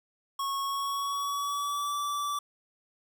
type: tone with pitch glide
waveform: square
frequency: 1100 to 1160 Hz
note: C#6 to D6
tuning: -14 to -22 cents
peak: -30 dBFS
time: 0.39-2.39 s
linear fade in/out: 5 ms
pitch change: +92 cents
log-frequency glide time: 0.62-1.95 s
effects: 10-bit